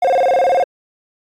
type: tone with vibrato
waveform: triangle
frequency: 617 Hz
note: D#5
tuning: 15 cents flat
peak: -9 dBFS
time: 0.02-0.64 s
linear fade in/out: 5 ms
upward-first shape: square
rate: 19 Hz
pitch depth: 260 cents each way
effects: AAC 48 kbps